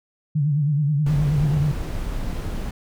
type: tone with vibrato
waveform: sine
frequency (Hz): 146.83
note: D3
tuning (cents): 0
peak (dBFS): -17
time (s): 0.35-1.72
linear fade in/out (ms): 10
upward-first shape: sine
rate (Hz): 9.4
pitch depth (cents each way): 93
type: noise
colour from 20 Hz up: brown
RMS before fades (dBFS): -27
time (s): 1.06-2.71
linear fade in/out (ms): 5
effects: none